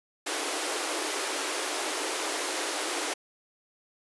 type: high-pass noise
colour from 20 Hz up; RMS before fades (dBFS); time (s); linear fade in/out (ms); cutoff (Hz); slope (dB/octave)
pink; -31; 0.26-3.14; 10; 290; 96
effects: resampled to 24000 Hz